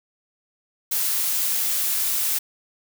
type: noise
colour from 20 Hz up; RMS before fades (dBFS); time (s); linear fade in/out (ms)
blue; -23; 0.91-2.39; 10
effects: none